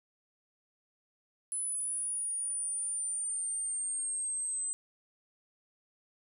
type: linear sweep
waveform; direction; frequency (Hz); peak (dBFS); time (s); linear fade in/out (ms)
sine; down; 10050 to 8120; -32; 1.52-4.73; 0
effects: none